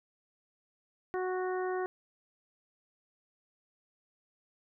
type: harmonic tone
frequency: 369 Hz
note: F#4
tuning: 5 cents flat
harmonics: 1 / 2 / 3 / 4 / 5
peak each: -32 / -38 / -42 / -44 / -46 dBFS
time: 1.14-1.86 s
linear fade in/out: 0 ms
effects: none